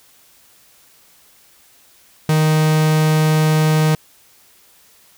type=tone; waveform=45% pulse; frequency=155.56 Hz; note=D#3; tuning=in tune; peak=-12 dBFS; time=2.29-3.95 s; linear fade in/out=2 ms; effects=white hiss -51 dBFS RMS until 5.17 s